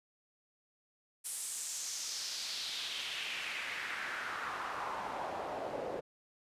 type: noise with band-pass filter sweep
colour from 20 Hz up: pink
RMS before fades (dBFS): -40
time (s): 1.24-6.01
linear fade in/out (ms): 20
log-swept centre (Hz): 9600 to 510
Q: 2.6
effects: resampled to 32000 Hz